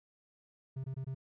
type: tone bursts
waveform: triangle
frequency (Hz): 132.7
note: C3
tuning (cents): +25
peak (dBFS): -34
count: 4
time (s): 0.76-1.147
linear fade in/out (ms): 10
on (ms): 81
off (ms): 21
effects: none